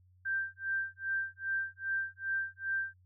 sine tone with tremolo, 1573 Hz, G6, 6 cents sharp, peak -29 dBFS, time 0.25-2.94 s, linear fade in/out 10 ms, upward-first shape sine, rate 2.5 Hz, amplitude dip 100%, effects added 91 Hz sine -61 dBFS peak until 3.05 s

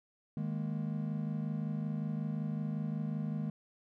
triangle chord, D# suspended fourth, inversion none, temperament equal, 155.56 / 207.7 / 233.1 Hz, D#3 / G#3 / A#3, 0 / 0 / 0 cents, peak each -34 / -36 / -39 dBFS, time 0.37-3.5 s, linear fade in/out 2 ms, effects none

